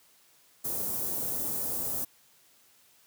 white band-stop noise, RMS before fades -32 dBFS, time 0.64-2.05 s, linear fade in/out 10 ms, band 610 to 11000 Hz, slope 12 dB/octave, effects white hiss -62 dBFS RMS until 3.06 s + high-pass 80 Hz 12 dB/octave

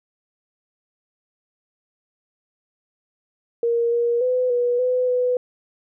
sine tone with pitch steps, 468.5 / 473.2 / 504 / 485.7 / 503 / 497.5 Hz, A#4 / A#4 / B4 / B4 / B4 / B4, +9 / +26 / +35 / -29 / +32 / +13 cents, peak -17 dBFS, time 3.63-5.37 s, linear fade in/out 2 ms, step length 290 ms, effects none

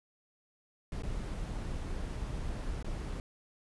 brown noise with dropouts, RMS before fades -37 dBFS, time 0.92-3.2 s, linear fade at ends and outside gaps 1 ms, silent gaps 1.022-1.034 / 2.827-2.845 s, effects resampled to 24000 Hz

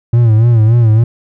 triangle tone with vibrato, 113.9 Hz, A#2, 40 cents flat, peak -3 dBFS, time 0.13-1.04 s, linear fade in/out 5 ms, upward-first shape sine, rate 3.5 Hz, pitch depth 96 cents each way, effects none

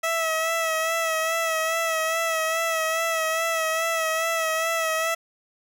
15% pulse tone with vibrato, 650 Hz, E5, 24 cents flat, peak -16 dBFS, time 0.03-5.15 s, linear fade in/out 10 ms, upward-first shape sine, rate 2.4 Hz, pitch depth 35 cents each way, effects none

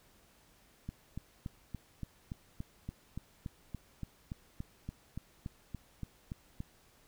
click train, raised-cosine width 5 ms, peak -27 dBFS, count 21, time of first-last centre 0.89-6.604 s, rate 3.5 Hz, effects pink hiss -65 dBFS RMS until 7.07 s

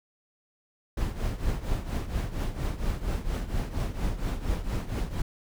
brown noise with tremolo, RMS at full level -26 dBFS, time 0.97-5.22 s, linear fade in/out 5 ms, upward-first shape triangle, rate 4.3 Hz, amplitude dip 80%, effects none

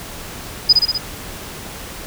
sine tone with echo, 4978 Hz, D#8, in tune, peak -5 dBFS, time 0.69-0.73 s, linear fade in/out 10 ms, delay 63 ms, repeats 4, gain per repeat -3 dB, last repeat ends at 0.982 s, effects pink hiss -32 dBFS RMS until 2.06 s

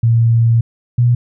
sine tone pair in turn, 115.6 / 120.96 Hz, A#2 / B2, -14 / -36 cents, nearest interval minor second, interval 78 cents, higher second, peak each -8 dBFS, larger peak neither, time 0.03-0.61 / 0.98-1.15 s, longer first, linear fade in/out 5 ms, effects none

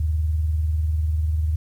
sine tone pair together, 77.78 / 97.86 Hz, D#2 / G2, 0 / -2 cents, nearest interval major third, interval 398 cents, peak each -19 / -31 dBFS, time 0-1.56 s, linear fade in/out 5 ms, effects 9-bit

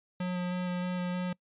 square tone with vibrato, 179.9 Hz, F#3, 48 cents flat, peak -31 dBFS, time 0.2-1.33 s, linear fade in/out 5 ms, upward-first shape square, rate 3.2 Hz, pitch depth 9 cents each way, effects noise-tail reverb RT60 0.1 s tail -25 dB re dry + resampled to 8000 Hz

